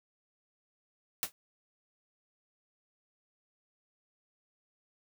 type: noise with exponential decay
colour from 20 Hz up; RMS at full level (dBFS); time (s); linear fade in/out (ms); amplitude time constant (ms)
white; -28; 1.23-1.32; 0; 18
effects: none